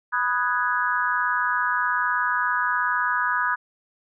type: chord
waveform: sine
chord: G# minor seventh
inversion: first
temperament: equal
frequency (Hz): 987.8 / 1244.5 / 1480 / 1661.2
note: B5 / D#6 / F#6 / G#6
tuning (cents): 0 / 0 / 0 / 0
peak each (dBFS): -26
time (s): 0.12-3.56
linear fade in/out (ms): 20
effects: none